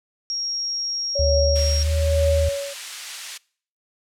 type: tone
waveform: sine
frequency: 5588 Hz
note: F8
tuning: in tune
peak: -23 dBFS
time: 0.3-1.83 s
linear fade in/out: 0 ms
type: tone with tremolo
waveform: sine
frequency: 561 Hz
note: C#5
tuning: 21 cents sharp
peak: -17 dBFS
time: 1.15-2.74 s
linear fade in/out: 10 ms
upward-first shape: triangle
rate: 1.1 Hz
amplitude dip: 90%
type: tone with pitch glide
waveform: sine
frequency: 73.42 to 78.24 Hz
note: D2 to D#2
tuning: 0 to +10 cents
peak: -18 dBFS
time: 1.19-2.49 s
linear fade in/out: 5 ms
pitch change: +110 cents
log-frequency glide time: 1.81-1.9 s
type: high-pass noise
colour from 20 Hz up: pink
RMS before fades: -34 dBFS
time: 1.55-3.38 s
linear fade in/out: 10 ms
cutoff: 2200 Hz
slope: 12 dB/octave
effects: noise-tail reverb RT60 0.5 s tail -24 dB re dry + low-pass 10000 Hz 12 dB/octave